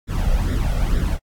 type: noise with flanger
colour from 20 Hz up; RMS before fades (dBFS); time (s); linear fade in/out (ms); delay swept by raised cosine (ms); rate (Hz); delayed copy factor
brown; -19; 0.07-1.19; 50; 0.55 to 1.55; 2.2; +0.7
effects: AAC 64 kbps